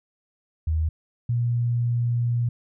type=tone pair in turn; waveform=sine; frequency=79.2 / 119.49 Hz; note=D#2 / A#2; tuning=+31 / +43 cents; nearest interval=perfect fifth; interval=712 cents; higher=second; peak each=-20 dBFS; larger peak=neither; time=0.67-0.89 / 1.29-2.49 s; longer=second; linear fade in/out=5 ms; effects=none